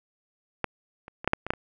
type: clicks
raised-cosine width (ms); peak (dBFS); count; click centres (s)
0.5; -10 / -27 / -21 / -6 / -6 / -18 / -7 / -23; 8; 0.643 / 1.081 / 1.245 / 1.276 / 1.334 / 1.466 / 1.505 / 1.536
effects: none